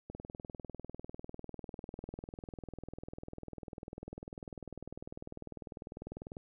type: click train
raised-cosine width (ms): 2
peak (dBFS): -30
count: 127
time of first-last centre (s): 0.1-6.369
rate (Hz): 20.1
effects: none